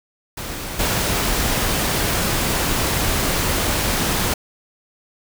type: noise with level steps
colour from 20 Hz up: pink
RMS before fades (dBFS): -29 / -20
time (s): 0.37-4.34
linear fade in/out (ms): 5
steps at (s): 0.79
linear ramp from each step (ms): 5
effects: none